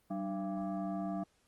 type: tone with frequency modulation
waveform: sine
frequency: 190.6 Hz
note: G3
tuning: 48 cents flat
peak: -34 dBFS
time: 0.1-1.24 s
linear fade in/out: 10 ms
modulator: 491 Hz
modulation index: 1.2
effects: pink hiss -72 dBFS RMS until 1.47 s + Opus 24 kbps